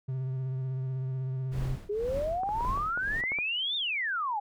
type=tone with vibrato; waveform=triangle; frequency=130.81 Hz; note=C3; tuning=in tune; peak=-28 dBFS; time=0.08-1.76 s; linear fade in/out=10 ms; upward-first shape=triangle; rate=16 Hz; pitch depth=33 cents each way
type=noise with tremolo; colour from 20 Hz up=brown; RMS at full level=-34 dBFS; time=1.51-3.22 s; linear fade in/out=20 ms; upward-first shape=triangle; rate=1.9 Hz; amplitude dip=95%
type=exponential two-way sweep; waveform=sine; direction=up then down; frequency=400.6 to 3694 to 792 Hz; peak=-28 dBFS; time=1.89-4.4 s; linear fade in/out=10 ms; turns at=3.76 s
type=clicks; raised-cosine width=1 ms; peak=-25 dBFS; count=9; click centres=2.434 / 2.49 / 2.608 / 2.649 / 2.775 / 2.975 / 3.238 / 3.319 / 3.387 s
effects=none